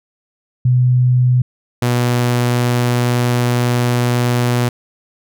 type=tone pair in turn; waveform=sine / sawtooth; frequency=125.3 / 121.87 Hz; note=B2 / B2; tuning=+25 / -23 cents; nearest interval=unison; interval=48 cents; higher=first; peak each=-9 dBFS; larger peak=neither; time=0.65-1.42 / 1.82-4.69 s; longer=second; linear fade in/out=5 ms; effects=none